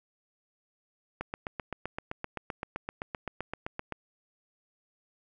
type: click train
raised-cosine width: 0.5 ms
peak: -19 dBFS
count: 22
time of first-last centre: 1.21-3.923 s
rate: 7.74 Hz
effects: none